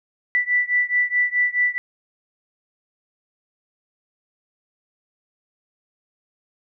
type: beating tone pair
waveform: sine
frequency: 1970 / 1974.7 Hz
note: B6 / B6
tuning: -5 / -1 cents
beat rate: 4.7 Hz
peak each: -20 / -21 dBFS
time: 0.35-1.78 s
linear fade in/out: 0 ms
effects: none